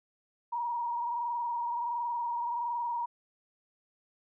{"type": "tone with frequency modulation", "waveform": "sine", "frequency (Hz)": 950, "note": "A#5", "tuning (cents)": 33, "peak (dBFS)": -30, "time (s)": [0.52, 3.06], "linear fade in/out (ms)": 10, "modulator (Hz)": 21.4, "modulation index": 1.1, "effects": []}